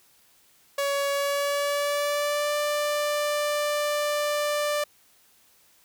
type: tone with pitch glide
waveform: sawtooth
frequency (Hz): 562 to 590.6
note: C#5 to D5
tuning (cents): +24 to +10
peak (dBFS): -20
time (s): 0.78-4.84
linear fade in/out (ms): 5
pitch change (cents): +86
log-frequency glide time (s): 1.09-2.56
effects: white hiss -60 dBFS RMS until 5.84 s